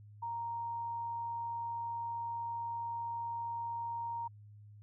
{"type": "tone", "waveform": "sine", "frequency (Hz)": 932.3, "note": "A#5", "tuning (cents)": 0, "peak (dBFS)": -36, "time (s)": [0.22, 4.28], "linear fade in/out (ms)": 10, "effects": ["added 104 Hz sine -52 dBFS peak until 4.82 s"]}